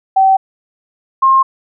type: tone pair in turn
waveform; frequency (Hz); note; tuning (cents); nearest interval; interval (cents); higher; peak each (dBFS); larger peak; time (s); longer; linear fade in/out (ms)
sine; 769 / 1066; G5 / C6; -33 / +32; tritone; 565; second; -6; neither; 0.16-0.37 / 1.22-1.43; neither; 10
effects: none